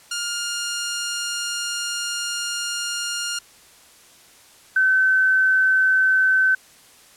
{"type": "tone pair in turn", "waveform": ["10% pulse", "sine"], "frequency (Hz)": [1410, 1529.7], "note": ["F6", "G6"], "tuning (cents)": [16, -43], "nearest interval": "minor second", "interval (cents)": 141, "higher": "second", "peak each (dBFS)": [-16, -14], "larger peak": "second", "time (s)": [[0.11, 3.39], [4.76, 6.55]], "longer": "first", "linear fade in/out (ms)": 5, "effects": ["white hiss -50 dBFS RMS until 7.16 s", "low-pass 11000 Hz 12 dB/octave"]}